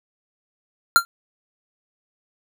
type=tone with exponential decay; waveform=square; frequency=1381 Hz; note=F6; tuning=20 cents flat; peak=-6 dBFS; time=0.96-1.05 s; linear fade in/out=0 ms; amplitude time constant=19 ms; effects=none